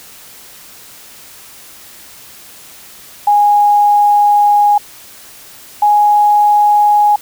sine tone pair in turn, 825 / 831.2 Hz, G#5 / G#5, -12 / +1 cents, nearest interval unison, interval 13 cents, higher second, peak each -6 dBFS, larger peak neither, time 3.27-4.78 / 5.82-7.16 s, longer first, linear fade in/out 5 ms, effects white hiss -37 dBFS RMS until 7.21 s

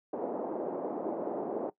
pink band-pass noise, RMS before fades -35 dBFS, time 0.13-1.7 s, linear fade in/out 5 ms, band 280 to 740 Hz, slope 24 dB/octave, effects noise-tail reverb RT60 0.1 s tail -18 dB re dry

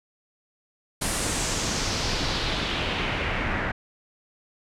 pink noise with low-pass filter sweep, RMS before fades -27 dBFS, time 1.01-3.72 s, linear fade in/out 10 ms, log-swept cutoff 10000 to 1800 Hz, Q 2.2, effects none

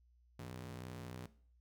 sawtooth ring-modulated tone, 126.5 Hz, B2, 42 cents sharp, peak -39 dBFS, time 0.39-1.26 s, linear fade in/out 2 ms, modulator 30.8 Hz, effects noise-tail reverb RT60 0.5 s tail -17 dB re dry + added 60 Hz sine -66 dBFS peak until 1.6 s

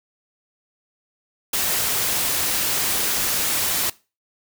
white noise, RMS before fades -22 dBFS, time 1.53-3.9 s, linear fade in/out 5 ms, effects noise-tail reverb RT60 0.3 s tail -21 dB re dry

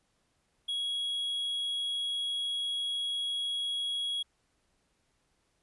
triangle tone, 3322 Hz, G#7, in tune, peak -29 dBFS, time 0.68-4.23 s, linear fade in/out 10 ms, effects pink hiss -74 dBFS RMS until 5.62 s + resampled to 24000 Hz

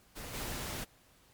pink noise with level steps, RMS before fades -44 / -39 dBFS, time 0.15-0.85 s, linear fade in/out 20 ms, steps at 0.33 s, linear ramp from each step 20 ms, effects pink hiss -64 dBFS RMS until 1.33 s + MP3 96 kbps

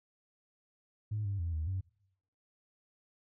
sine tone with pitch steps, 106.3 / 99.5 / 84.5 / 78.4 / 94.3 Hz, G#2 / G2 / E2 / D#2 / F#2, +41 / +26 / +43 / +14 / +33 cents, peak -31 dBFS, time 1.11-1.81 s, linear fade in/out 10 ms, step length 140 ms, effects noise-tail reverb RT60 0.8 s tail -26 dB re dry + tanh soft clip ceiling -28 dBFS

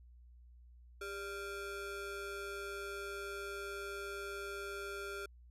square ring-modulated tone, 493.9 Hz, B4, in tune, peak -39 dBFS, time 1.01-5.26 s, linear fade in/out 5 ms, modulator 894 Hz, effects added 60 Hz sine -56 dBFS peak until 5.5 s + resampled to 32000 Hz

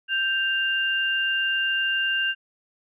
sine tone pair together, 1568.1 / 2794 Hz, G6 / F7, 0 / 0 cents, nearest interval minor seventh, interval 1000 cents, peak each -24 dBFS, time 0.08-2.35 s, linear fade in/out 50 ms, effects none

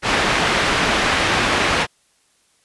white low-pass noise, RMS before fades -18 dBFS, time 0.02-1.87 s, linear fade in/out 50 ms, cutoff 2400 Hz, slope 12 dB/octave, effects white hiss -60 dBFS RMS until 2.64 s + resampled to 24000 Hz

